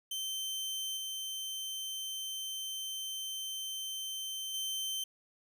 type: tone with level steps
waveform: sawtooth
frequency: 3100 Hz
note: G7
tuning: 20 cents flat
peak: -32 / -34 / -31 dBFS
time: 0.11-5.04 s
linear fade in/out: 5 ms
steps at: 0.97 / 4.54 s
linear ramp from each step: 2 ms
effects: none